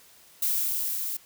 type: noise with level ramp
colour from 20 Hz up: violet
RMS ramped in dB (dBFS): -25 to -32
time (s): 0.42-1.17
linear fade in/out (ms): 5
effects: white hiss -55 dBFS RMS until 1.25 s